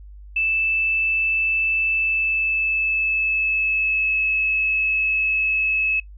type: tone with pitch glide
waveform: sine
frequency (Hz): 2637 to 2590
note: E7 to E7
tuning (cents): 0 to -31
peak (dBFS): -18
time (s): 0.36-6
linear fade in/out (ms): 5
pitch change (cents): -31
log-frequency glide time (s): 1.93-4.17
effects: noise-tail reverb RT60 0.1 s tail -19 dB re dry + added 50 Hz sine -38 dBFS peak until 6.17 s